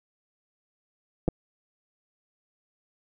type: clicks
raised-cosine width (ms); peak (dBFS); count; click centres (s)
2; -12; 2; 1.28 / 1.286
effects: none